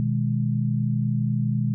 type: chord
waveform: sine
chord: G# minor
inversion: first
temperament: equal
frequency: 123.47 / 155.56 / 207.7 Hz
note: B2 / D#3 / G#3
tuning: 0 / 0 / 0 cents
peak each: -23 / -27 / -26 dBFS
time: 0-1.74 s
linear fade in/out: 0 ms
effects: none